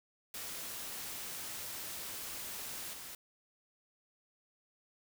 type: noise with level steps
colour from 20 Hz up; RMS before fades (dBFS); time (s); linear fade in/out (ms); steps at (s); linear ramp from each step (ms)
white; -43 / -47; 0.34-3.15; 2; 2.93; 2
effects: none